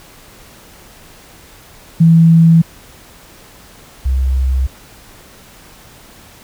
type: tone pair in turn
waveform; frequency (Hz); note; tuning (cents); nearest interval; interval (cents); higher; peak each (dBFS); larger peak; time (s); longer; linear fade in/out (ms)
sine; 164.81 / 65.4; E3 / C2; 0 / 0; octave + major third; 1600; first; -4 / -11; first; 2-2.62 / 4.05-4.67; neither; 10
effects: pink hiss -41 dBFS RMS until 6.43 s